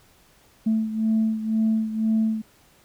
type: beating tone pair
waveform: sine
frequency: 220 / 222 Hz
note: A3 / A3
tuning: 0 / +16 cents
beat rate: 2 Hz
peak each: -20 / -25 dBFS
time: 0.66-2.42 s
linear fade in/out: 10 ms
effects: tanh soft clip ceiling -14 dBFS + pink hiss -57 dBFS RMS until 2.84 s